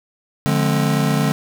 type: chord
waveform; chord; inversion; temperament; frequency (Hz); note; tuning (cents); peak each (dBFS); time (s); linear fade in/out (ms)
square; D half-diminished seventh; none; just; 146.83 / 176.2 / 211.4 / 264.3; D3 / F3 / Ab3 / C4; 0 / +16 / +31 / +18; -19 / -25 / -22 / -24; 0.46-1.32; 0
effects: none